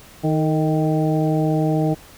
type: harmonic tone with a mistuned harmonic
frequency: 156.6 Hz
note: D#3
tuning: 11 cents sharp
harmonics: 1 / 2 / 3 / 4 / 5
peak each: -19 / -21 / -26 / -26 / -28 dBFS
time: 0.23-1.95 s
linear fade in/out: 20 ms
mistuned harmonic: 3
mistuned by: -49 cents
effects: pink hiss -45 dBFS RMS until 2.17 s

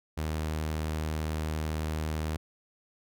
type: tone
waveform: sawtooth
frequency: 77.9 Hz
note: D#2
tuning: 3 cents sharp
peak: -26 dBFS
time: 0.17-2.37 s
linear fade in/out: 10 ms
effects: none

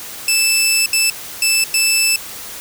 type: tone bursts at uneven times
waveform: 15% pulse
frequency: 2637 Hz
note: E7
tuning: in tune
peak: -5 dBFS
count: 4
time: 0.28-0.86 / 0.93-1.1 / 1.42-1.64 / 1.74-2.16 s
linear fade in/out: 2 ms
effects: white hiss -31 dBFS RMS until 2.6 s

